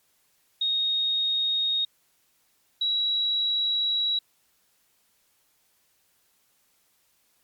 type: tone pair in turn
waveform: sine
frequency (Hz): 3729 / 3888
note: A#7 / B7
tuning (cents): 0 / -28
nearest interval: minor second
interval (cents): 72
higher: second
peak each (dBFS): -22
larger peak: neither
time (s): 0.61-1.85 / 2.81-4.19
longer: second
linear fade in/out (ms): 5
effects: white hiss -67 dBFS RMS until 7.43 s + MP3 96 kbps